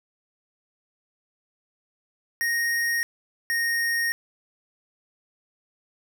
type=tone pair in turn; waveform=square; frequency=1864.7 / 1858 Hz; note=A#6 / A#6; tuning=0 / -6 cents; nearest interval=unison; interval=6 cents; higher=first; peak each=-23 dBFS; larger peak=neither; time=2.41-3.03 / 3.5-4.12 s; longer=neither; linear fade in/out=0 ms; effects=none

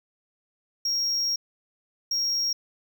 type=tone bursts at uneven times; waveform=triangle; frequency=5588 Hz; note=F8; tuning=in tune; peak=-22 dBFS; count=2; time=0.85-1.36 / 2.11-2.53 s; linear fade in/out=5 ms; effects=none

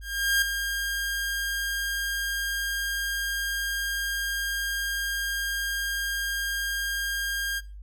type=tone with ADSR envelope; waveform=sawtooth; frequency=1611 Hz; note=G6; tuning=47 cents sharp; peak=-16 dBFS; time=0.01-7.61 s; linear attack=410 ms; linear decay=4 ms; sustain=-8 dB; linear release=33 ms; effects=noise-tail reverb RT60 0.3 s tail -18 dB re dry + added 50 Hz sine -39 dBFS peak until 7.82 s

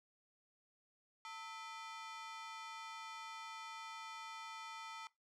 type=ring-modulated tone; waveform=sawtooth; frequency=1099 Hz; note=C#6; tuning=15 cents flat; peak=-40 dBFS; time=1.25-5.07 s; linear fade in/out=0 ms; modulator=200 Hz; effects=noise-tail reverb RT60 0.2 s tail -20 dB re dry + low-pass 6000 Hz 12 dB/octave

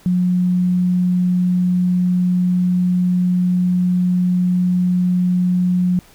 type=tone; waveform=sine; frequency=180.1 Hz; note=F#3; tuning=46 cents flat; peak=-13 dBFS; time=0.06-5.99 s; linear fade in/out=0 ms; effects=pink hiss -48 dBFS RMS until 6.14 s

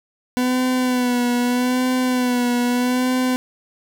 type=tone with vibrato; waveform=40% pulse; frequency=248.9 Hz; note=B3; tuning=14 cents sharp; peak=-16 dBFS; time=0.37-3.36 s; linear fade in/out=0 ms; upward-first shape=sine; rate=0.8 Hz; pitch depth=42 cents each way; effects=none

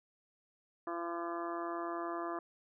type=harmonic tone; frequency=170.2 Hz; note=F3; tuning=44 cents flat; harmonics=2 / 3 / 4 / 5 / 6 / 7 / 8 / 9 / 10; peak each=-40 / -52 / -42 / -54 / -44 / -43 / -53 / -57 / -52 dBFS; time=0.87-2.39 s; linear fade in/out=2 ms; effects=none

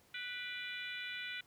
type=harmonic tone with a mistuned harmonic; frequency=493.9 Hz; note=B4; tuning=in tune; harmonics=3 / 4 / 5 / 6 / 7 / 8; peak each=-46 / -47 / -46 / -49 / -49 / -52 dBFS; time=0.14-1.41 s; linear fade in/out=5 ms; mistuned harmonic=5; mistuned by=-54 cents; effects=pink hiss -67 dBFS RMS until 1.46 s + high-pass 80 Hz 12 dB/octave

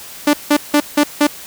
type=tone bursts; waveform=sawtooth; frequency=293.7 Hz; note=D4; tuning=in tune; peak=-5 dBFS; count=5; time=0.27-1.27 s; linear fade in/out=5 ms; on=64 ms; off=170 ms; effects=white hiss -34 dBFS RMS until 1.46 s

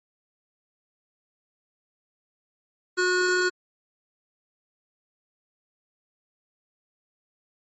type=tone pair together; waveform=square; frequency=363.6 / 1456 Hz; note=F#4 / F#6; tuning=-30 / -28 cents; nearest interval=2 octaves; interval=2402 cents; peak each=-24 dBFS; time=2.97-3.5 s; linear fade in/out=20 ms; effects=MP3 32 kbps

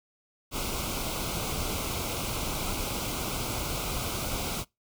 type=band-stop noise; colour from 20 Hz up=pink; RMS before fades=-32 dBFS; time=0.51-4.65 s; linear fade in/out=50 ms; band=1500 to 2100 Hz; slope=96 dB/octave; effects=noise-tail reverb RT60 0.2 s tail -24 dB re dry

